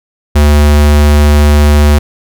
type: tone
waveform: square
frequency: 73.8 Hz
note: D2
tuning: 9 cents sharp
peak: -4 dBFS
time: 0.35-1.99 s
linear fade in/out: 10 ms
effects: none